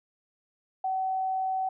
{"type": "tone", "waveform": "sine", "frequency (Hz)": 758, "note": "F#5", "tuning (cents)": 42, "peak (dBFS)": -26, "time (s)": [0.84, 1.69], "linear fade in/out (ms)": 5, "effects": []}